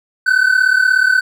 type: tone pair together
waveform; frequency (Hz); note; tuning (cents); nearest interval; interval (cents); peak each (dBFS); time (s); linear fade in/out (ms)
triangle; 1496 / 1532.7; F#6 / G6; +19 / -39; unison; 42; -11; 0.26-1.21; 10
effects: none